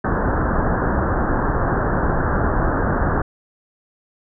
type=low-pass noise; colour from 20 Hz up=pink; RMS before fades=-19 dBFS; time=0.04-3.22 s; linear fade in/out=5 ms; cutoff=1700 Hz; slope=96 dB/octave; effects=none